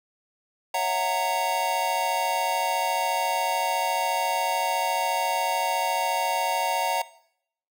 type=chord; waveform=square; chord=F# dominant seventh; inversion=second; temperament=just; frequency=555 / 666 / 740 / 925 Hz; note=C#5 / E5 / F#5 / A#5; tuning=+2 / +18 / 0 / -14 cents; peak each=-34 / -32 / -29 / -28 dBFS; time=0.74-7.02 s; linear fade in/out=5 ms; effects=noise-tail reverb RT60 0.7 s tail -19 dB re dry